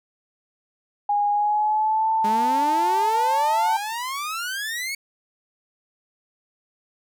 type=tone with pitch glide; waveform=sine; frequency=822 to 886.1 Hz; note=G#5 to A5; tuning=-18 to +12 cents; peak=-18 dBFS; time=1.09-3.77 s; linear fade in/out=5 ms; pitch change=+130 cents; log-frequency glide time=1.31-2.1 s
type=exponential sweep; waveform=sawtooth; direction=up; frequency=203.8 to 2245 Hz; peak=-23 dBFS; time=2.24-4.95 s; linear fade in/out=5 ms
effects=none